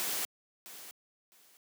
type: noise with echo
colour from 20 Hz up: white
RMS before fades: -34 dBFS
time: 0-0.25 s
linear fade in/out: 0 ms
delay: 660 ms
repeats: 2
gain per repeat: -14 dB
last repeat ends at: 1.57 s
effects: high-pass 200 Hz 12 dB/octave